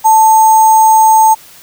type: tone with sample-and-hold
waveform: sine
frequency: 880 Hz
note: A5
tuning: in tune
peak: -3 dBFS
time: 0.04-1.35 s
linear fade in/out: 20 ms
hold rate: 7350 Hz
effects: white hiss -38 dBFS RMS until 1.62 s